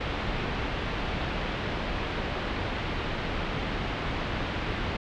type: low-pass noise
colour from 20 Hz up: pink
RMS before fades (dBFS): -31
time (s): 0-4.97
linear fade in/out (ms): 10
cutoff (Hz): 3500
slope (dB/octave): 24
effects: none